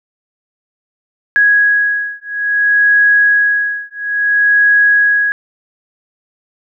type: beating tone pair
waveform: sine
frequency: 1661.2 / 1661.79 Hz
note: G#6 / G#6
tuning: 0 / +1 cents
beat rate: 0.59 Hz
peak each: -12 dBFS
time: 1.36-5.32 s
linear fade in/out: 0 ms
effects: none